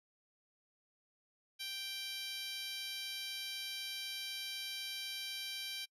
10% pulse tone with high-pass filter, 784 Hz, G5, in tune, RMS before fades -43 dBFS, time 1.59-5.86 s, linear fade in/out 20 ms, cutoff 3000 Hz, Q 1.3, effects noise-tail reverb RT60 0.1 s tail -26 dB re dry + resampled to 32000 Hz

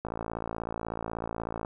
click train, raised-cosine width 1 ms, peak -19 dBFS, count 91, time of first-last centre 0.05-1.649 s, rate 56.3 Hz, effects none

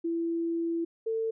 sine tone pair in turn, 334.3 / 448.2 Hz, E4 / A4, +24 / +32 cents, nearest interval perfect fourth, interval 508 cents, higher second, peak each -27 dBFS, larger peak neither, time 0.04-0.85 / 1.06-1.31 s, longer first, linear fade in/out 10 ms, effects none

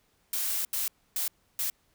blue noise bursts at uneven times, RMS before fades -30 dBFS, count 4, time 0.33-0.65 / 0.73-0.88 / 1.16-1.28 / 1.59-1.7 s, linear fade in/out 2 ms, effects pink hiss -69 dBFS RMS until 1.94 s

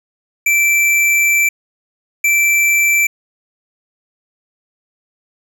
square tone bursts at uneven times, 2336 Hz, D7, 10 cents flat, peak -11 dBFS, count 2, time 0.46-1.49 / 2.24-3.07 s, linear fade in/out 5 ms, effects none

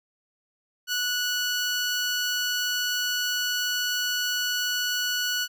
15% pulse tone, 1473 Hz, F#6, 8 cents flat, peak -18 dBFS, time 0.87-5.48 s, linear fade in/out 50 ms, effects none

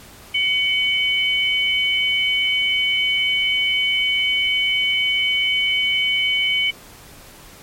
sine tone pair together, 2248 / 3029 Hz, C#7 / F#7, +24 / +40 cents, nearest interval perfect fourth, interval 516 cents, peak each -19 dBFS, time 0.34-6.71 s, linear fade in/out 10 ms, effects pink hiss -43 dBFS RMS until 7.62 s + MP3 64 kbps

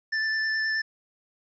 square tone with vibrato, 1762 Hz, A6, 2 cents sharp, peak -25 dBFS, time 0.12-0.82 s, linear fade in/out 10 ms, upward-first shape sine, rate 9.5 Hz, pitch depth 12 cents each way, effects resampled to 16000 Hz + 10-bit

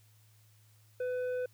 triangle tone with tanh clipping, 501 Hz, B4, 25 cents sharp, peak -33 dBFS, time 1-1.46 s, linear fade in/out 5 ms, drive 11 dB, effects added 107 Hz sine -61 dBFS peak until 1.53 s + white hiss -68 dBFS RMS until 1.53 s

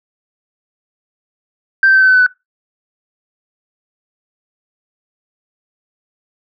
sine tone with pitch steps, 1568 / 1555.4 / 1542.8 / 1530.4 / 1518.1 / 1505.9 / 1493.7 Hz, G6 / G6 / G6 / G6 / F#6 / F#6 / F#6, 0 / -14 / -28 / -42 / +44 / +30 / +16 cents, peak -5 dBFS, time 1.83-2.264 s, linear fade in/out 2 ms, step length 62 ms, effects noise-tail reverb RT60 0.2 s tail -22 dB re dry + tanh soft clip ceiling -2 dBFS

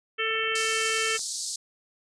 harmonic tone, 444.4 Hz, A4, 17 cents sharp, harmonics 1 / 3 / 4 / 5 / 6 / 7, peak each -32 / -32 / -32 / -32 / -32 / -32 dBFS, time 0.18-1.18 s, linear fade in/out 20 ms
click train, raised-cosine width 0.5 ms, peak -33 dBFS, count 22, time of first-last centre 0.31-1.192 s, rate 23.8 Hz
white band-pass noise, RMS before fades -33 dBFS, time 0.55-1.56 s, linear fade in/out 5 ms, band 4100 to 8800 Hz, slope 48 dB/octave
effects none

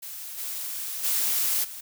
blue noise with level steps, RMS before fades -38 / -33 / -25 / -39 dBFS, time 0.02-1.81 s, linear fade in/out 10 ms, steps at 0.37 / 1.03 / 1.63 s, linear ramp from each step 20 ms, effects none

